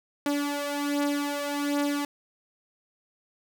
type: beating tone pair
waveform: sawtooth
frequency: 287.4 / 288.7 Hz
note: D4 / D4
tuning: -37 / -30 cents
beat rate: 1.3 Hz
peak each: -24 / -27 dBFS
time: 0.26-2.05 s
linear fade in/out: 2 ms
effects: none